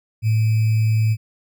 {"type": "tone with sample-and-hold", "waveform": "sine", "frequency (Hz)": 110, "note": "A2", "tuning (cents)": 0, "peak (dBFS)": -14, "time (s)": [0.22, 1.17], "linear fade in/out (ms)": 50, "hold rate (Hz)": 2450, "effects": []}